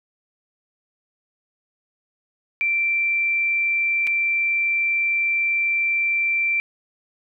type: tone with dropouts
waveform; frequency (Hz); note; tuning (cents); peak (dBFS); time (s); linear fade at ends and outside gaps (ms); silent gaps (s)
sine; 2349; D7; 0; -18; 2.61-6.6; 0; 4.069-4.073
effects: none